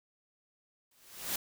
white noise with exponential growth, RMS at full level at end -31 dBFS, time 0.91-1.36 s, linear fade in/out 5 ms, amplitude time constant 97 ms, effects none

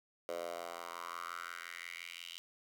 10% pulse tone with high-pass filter sweep, 85.7 Hz, F2, 32 cents flat, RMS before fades -45 dBFS, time 0.29-2.38 s, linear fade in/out 0 ms, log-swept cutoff 540 to 3100 Hz, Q 4.1, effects none

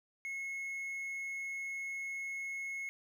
triangle tone, 2177 Hz, C#7, 32 cents flat, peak -36 dBFS, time 0.25-2.89 s, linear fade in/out 0 ms, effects none

